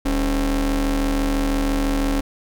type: ring-modulated tone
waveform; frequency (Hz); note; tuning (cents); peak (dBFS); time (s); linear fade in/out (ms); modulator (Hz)
45% pulse; 120; B2; -49; -15; 0.05-2.21; 10; 157
effects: none